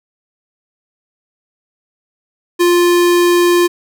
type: tone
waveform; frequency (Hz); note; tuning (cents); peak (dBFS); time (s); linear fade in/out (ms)
square; 350; F4; +4; -9; 2.59-3.68; 20
effects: none